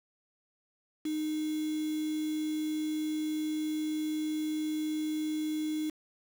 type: tone with quantisation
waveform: sine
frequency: 308.2 Hz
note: D#4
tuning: 16 cents flat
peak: -30 dBFS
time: 1.05-5.9 s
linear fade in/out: 5 ms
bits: 7
effects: none